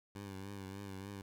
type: tone with vibrato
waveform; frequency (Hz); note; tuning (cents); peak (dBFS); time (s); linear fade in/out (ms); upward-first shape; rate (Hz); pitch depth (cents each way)
15% pulse; 98; G2; 0; -38; 0.15-1.22; 5; triangle; 3.4; 67
effects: none